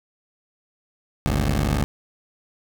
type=tone pair together; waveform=15% pulse; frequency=51.34 / 72.6 Hz; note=G#1 / D2; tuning=-19 / -19 cents; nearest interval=tritone; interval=600 cents; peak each=-16 dBFS; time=1.26-1.84 s; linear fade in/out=0 ms; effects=none